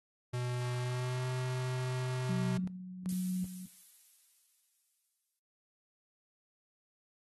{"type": "tone with pitch glide", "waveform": "square", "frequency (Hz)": [123.47, 127.53], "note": ["B2", "C3"], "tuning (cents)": [0, -44], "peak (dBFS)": -34, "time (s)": [0.33, 2.58], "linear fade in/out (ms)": 10, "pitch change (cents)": 56, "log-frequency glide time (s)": [0.76, 1.27]}
{"type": "tone with tremolo", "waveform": "sine", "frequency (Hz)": 183.7, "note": "F#3", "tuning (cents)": -12, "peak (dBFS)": -31, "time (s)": [2.29, 3.66], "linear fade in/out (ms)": 5, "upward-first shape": "square", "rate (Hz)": 1.3, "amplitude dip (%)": 70}
{"type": "noise with exponential decay", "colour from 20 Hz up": "violet", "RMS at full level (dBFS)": -40, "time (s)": [3.09, 5.39], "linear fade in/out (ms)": 0, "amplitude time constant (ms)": 500}
{"effects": ["noise-tail reverb RT60 0.4 s tail -23 dB re dry", "AAC 32 kbps"]}